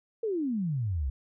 sine exponential sweep, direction down, 469.2 to 61.74 Hz, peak -27 dBFS, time 0.23-1.1 s, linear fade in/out 5 ms, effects none

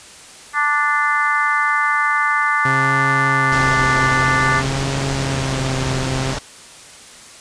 harmonic tone, 293.7 Hz, D4, in tune, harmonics 3 / 4 / 5 / 6 / 7, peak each -24 / -18 / -22 / -20 / -23 dBFS, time 0.53-4.63 s, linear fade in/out 50 ms
sawtooth tone with vibrato, 133.7 Hz, C3, 38 cents sharp, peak -16 dBFS, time 2.65-6.34 s, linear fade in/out 5 ms, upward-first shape sine, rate 0.53 Hz, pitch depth 34 cents each way
pink low-pass noise, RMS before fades -25 dBFS, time 3.52-6.39 s, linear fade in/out 5 ms, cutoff 7800 Hz, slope 24 dB/octave
effects white hiss -40 dBFS RMS until 7.4 s + resampled to 22050 Hz

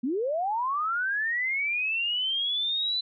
sine linear sweep, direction up, 226 to 4032 Hz, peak -25 dBFS, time 0.03-3.01 s, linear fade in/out 10 ms, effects none

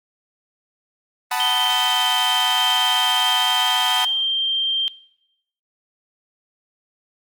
sawtooth chord, B dominant seventh, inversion second, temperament equal with one note detuned, 744.7 / 880 / 987.8 / 1244.5 Hz, F#5 / A5 / B5 / D#6, +11 / 0 / 0 / 0 cents, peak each -21 / -21 / -22 / -25 dBFS, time 1.31-4.05 s, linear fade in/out 5 ms
sine tone with pitch glide, 3124 to 3164 Hz, G7 to G7, -7 to +15 cents, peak -18 dBFS, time 1.4-4.88 s, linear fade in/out 0 ms, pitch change +22 cents, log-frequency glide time 2.15-4.21 s
effects noise-tail reverb RT60 0.8 s tail -20 dB re dry + Opus 32 kbps

